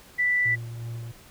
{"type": "tone", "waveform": "sine", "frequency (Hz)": 1975.5, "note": "B6", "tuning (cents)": 0, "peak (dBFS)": -20, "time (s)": [0.18, 0.56], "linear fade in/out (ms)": 20}
{"type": "tone with tremolo", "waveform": "triangle", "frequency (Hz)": 116.54, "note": "A#2", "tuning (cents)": 0, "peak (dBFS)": -29, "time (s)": [0.45, 1.12], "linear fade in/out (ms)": 10, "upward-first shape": "sine", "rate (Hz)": 2.8, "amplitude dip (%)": 30}
{"effects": ["pink hiss -51 dBFS RMS until 1.3 s"]}